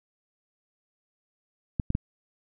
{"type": "clicks", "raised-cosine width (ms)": 5, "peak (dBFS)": -13, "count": 3, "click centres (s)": [1.798, 1.904, 1.951], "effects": []}